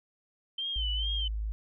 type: tone with vibrato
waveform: sine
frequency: 3100 Hz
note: G7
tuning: 20 cents flat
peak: -31 dBFS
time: 0.58-1.28 s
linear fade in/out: 5 ms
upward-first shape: sine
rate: 2.3 Hz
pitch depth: 82 cents each way
type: tone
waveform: sine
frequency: 53.2 Hz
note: G#1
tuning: 42 cents sharp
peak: -30 dBFS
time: 0.76-1.52 s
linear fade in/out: 0 ms
effects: none